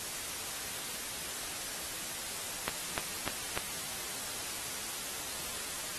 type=click train; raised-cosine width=0.3 ms; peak=-14 dBFS; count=4; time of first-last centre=2.68-3.576 s; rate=3.35 Hz; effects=white hiss -39 dBFS RMS until 5.98 s + AAC 32 kbps